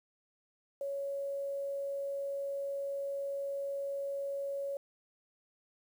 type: tone with quantisation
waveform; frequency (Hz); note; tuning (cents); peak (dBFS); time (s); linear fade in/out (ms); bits
sine; 557; C#5; +8; -34; 0.81-4.77; 2; 10
effects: none